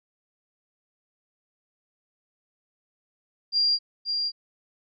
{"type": "tone with echo", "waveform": "sine", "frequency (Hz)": 4776, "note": "D8", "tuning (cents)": 28, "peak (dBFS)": -19, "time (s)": [3.52, 3.79], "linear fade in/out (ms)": 50, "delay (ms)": 530, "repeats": 1, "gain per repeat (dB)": -5, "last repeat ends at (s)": 4.32, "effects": []}